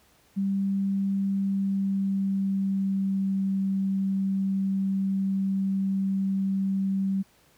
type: tone with pitch glide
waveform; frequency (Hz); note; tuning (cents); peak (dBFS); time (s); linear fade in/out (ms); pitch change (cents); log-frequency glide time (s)
sine; 196 to 193.64; G3 to G3; 0 to -21; -23; 0.36-7.23; 20; -21; 1.31-3.41
effects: pink hiss -61 dBFS RMS until 7.57 s + high-pass 60 Hz 12 dB/octave